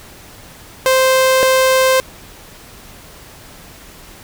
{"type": "tone pair in turn", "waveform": "sawtooth", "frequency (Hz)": [522, 522], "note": ["C5", "C5"], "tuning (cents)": [-4, -4], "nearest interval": "unison", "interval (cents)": 0, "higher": "neither", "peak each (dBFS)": -6, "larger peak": "neither", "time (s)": [[0.86, 1.43], [1.43, 2]], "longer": "neither", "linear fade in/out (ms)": 0, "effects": ["pink hiss -39 dBFS RMS until 4.23 s"]}